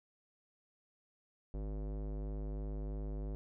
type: tone with low-pass filter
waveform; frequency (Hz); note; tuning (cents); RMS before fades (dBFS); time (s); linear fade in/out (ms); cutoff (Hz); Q
square; 51.5; G#1; -14; -40; 1.54-3.35; 0; 500; 1.3
effects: none